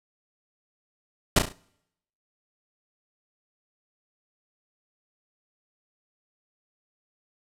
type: noise with echo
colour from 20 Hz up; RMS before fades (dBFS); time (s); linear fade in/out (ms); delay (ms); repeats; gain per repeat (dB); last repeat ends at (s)
pink; -17; 1.36-1.39; 5; 34; 4; -7; 1.526
effects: noise-tail reverb RT60 0.8 s tail -26 dB re dry + low-pass 11000 Hz 12 dB/octave